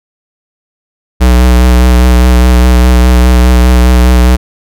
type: tone with vibrato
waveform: square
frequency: 61.74 Hz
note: B1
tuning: in tune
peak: -3 dBFS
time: 1.2-4.37 s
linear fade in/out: 20 ms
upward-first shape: sine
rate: 4.9 Hz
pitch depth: 26 cents each way
effects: none